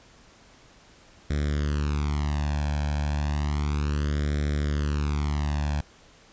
sawtooth tone with flanger, 73.42 Hz, D2, in tune, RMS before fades -26 dBFS, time 1.3-5.81 s, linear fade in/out 5 ms, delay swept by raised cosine 0.54 to 1.24 ms, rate 0.32 Hz, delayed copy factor +0.95, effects pink hiss -54 dBFS RMS until 6.32 s + resampled to 16000 Hz

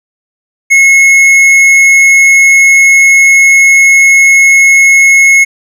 sine tone with tanh clipping, 2176 Hz, C#7, 33 cents flat, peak -3 dBFS, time 0.7-5.45 s, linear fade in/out 20 ms, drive 10 dB, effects none

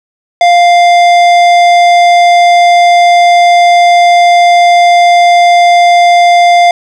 sine tone with tanh clipping, 698.5 Hz, F5, in tune, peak -4 dBFS, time 0.41-6.71 s, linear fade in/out 2 ms, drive 15 dB, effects none

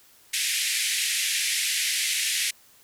pink band-pass noise, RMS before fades -26 dBFS, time 0.33-2.51 s, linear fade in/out 10 ms, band 1900 to 12000 Hz, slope 48 dB/octave, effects white hiss -56 dBFS RMS until 2.83 s

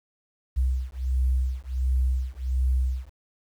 sine beating tone pair, 63.4 / 64.8 Hz, B1 / C2, +46 / -16 cents, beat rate 1.4 Hz, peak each -25 dBFS, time 0.56-3.1 s, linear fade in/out 20 ms, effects 9-bit

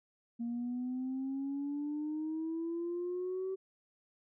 sine exponential sweep, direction up, 233.1 to 383.4 Hz, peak -33 dBFS, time 0.39-3.56 s, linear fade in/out 20 ms, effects tanh soft clip ceiling -31 dBFS

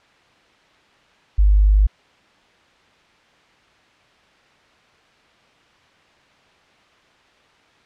sine tone, 50.6 Hz, G#1, 44 cents flat, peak -10 dBFS, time 1.38-1.87 s, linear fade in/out 10 ms, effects white hiss -54 dBFS RMS until 7.85 s + low-pass 3000 Hz 12 dB/octave

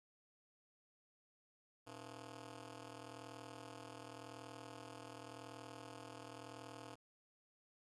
10% pulse ring-modulated tone, 195.9 Hz, G3, 1 cent flat, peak -40 dBFS, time 1.86-6.96 s, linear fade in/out 20 ms, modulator 77.5 Hz, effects resampled to 24000 Hz + 11-bit

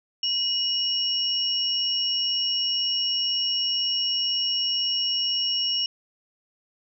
sine tone pair together, 2904 / 5482 Hz, F#7 / F8, -33 / -33 cents, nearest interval major seventh, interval 1100 cents, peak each -25 / -25 dBFS, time 0.23-5.86 s, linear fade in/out 2 ms, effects none

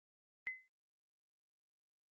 sine tone with exponential decay, 2040 Hz, C7, 44 cents flat, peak -35 dBFS, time 0.47-0.68 s, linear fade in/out 0 ms, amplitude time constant 44 ms, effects Opus 24 kbps

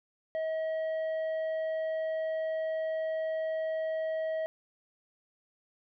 triangle tone with tanh clipping, 638 Hz, D#5, 43 cents sharp, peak -31 dBFS, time 0.35-4.46 s, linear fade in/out 0 ms, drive 10 dB, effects none

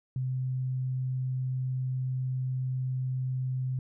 sine tone, 129.1 Hz, C3, 23 cents flat, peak -28 dBFS, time 0.16-3.79 s, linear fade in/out 2 ms, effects none

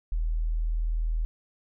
sine tone, 40.24 Hz, E1, 41 cents flat, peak -24 dBFS, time 0.12-1.25 s, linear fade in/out 0 ms, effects none

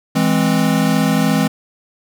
square chord, E augmented, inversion none, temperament equal, 164.81 / 207.7 / 261.6 Hz, E3 / G#3 / B#3, 0 / 0 / 0 cents, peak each -18 dBFS, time 0.15-1.48 s, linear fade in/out 10 ms, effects none

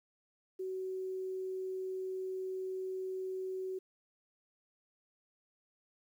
sine tone, 375.8 Hz, F#4, 27 cents sharp, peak -36 dBFS, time 0.59-3.79 s, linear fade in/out 10 ms, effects 11-bit

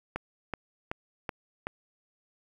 click train, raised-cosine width 0.5 ms, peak -17 dBFS, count 5, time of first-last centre 0.16-1.669 s, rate 2.65 Hz, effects 8-bit

